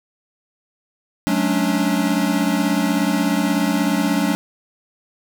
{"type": "chord", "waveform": "square", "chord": "D major seventh", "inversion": "first", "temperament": "equal with one note detuned", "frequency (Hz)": [185, 214.9, 277.2, 293.7], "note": ["F#3", "A3", "C#4", "D4"], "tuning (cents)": [0, -41, 0, 0], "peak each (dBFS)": -23, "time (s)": [1.27, 4.35], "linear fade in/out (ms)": 0, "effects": []}